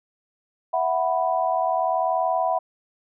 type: chord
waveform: sine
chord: E suspended second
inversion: none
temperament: equal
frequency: 659.3 / 740 / 987.8 Hz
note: E5 / F#5 / B5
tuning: 0 / 0 / 0 cents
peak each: -24 / -23 / -26 dBFS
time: 0.73-2.59 s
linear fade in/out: 10 ms
effects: none